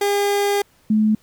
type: tone pair in turn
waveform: 30% pulse / sine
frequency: 405 / 215.2 Hz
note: G#4 / A3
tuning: -43 / -38 cents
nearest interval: major seventh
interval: 1095 cents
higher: first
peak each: -14 / -13 dBFS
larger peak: second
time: 0.01-0.62 / 0.9-1.15 s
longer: first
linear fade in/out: 5 ms
effects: pink hiss -57 dBFS RMS until 1.22 s